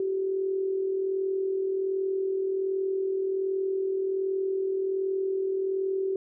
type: tone with amplitude modulation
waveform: sine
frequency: 384.1 Hz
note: G4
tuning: 35 cents flat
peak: -23 dBFS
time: 0-6.16 s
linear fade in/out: 2 ms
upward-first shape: sine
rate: 41.3 Hz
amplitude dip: 45%
effects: none